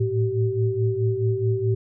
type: tone cluster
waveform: sine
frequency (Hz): 109 / 113.7 / 385.1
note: A2 / A#2 / G4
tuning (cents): -16 / -43 / -31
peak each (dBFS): -24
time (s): 0-1.75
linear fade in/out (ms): 10
effects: none